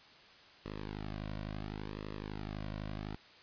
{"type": "tone with flanger", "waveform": "sawtooth", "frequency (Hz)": 51.91, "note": "G#1", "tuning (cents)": 0, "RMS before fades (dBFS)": -42, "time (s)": [0.65, 3.16], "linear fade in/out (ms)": 5, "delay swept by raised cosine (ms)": [1.3, 2.4], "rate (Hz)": 0.71, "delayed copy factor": -1, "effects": ["white hiss -58 dBFS RMS until 3.42 s", "resampled to 11025 Hz"]}